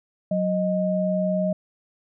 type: tone pair together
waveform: sine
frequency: 184.9 / 621.9 Hz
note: F#3 / D#5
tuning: -1 / -1 cents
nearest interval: octave + major sixth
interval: 2100 cents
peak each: -23 dBFS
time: 0.31-1.53 s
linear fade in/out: 5 ms
effects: none